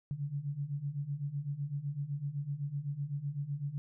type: beating tone pair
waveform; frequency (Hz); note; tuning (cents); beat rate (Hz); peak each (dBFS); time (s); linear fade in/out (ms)
sine; 138.3 / 146.2; C#3 / D3; -4 / -7; 7.9; -39 / -36; 0.11-3.78; 0
effects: none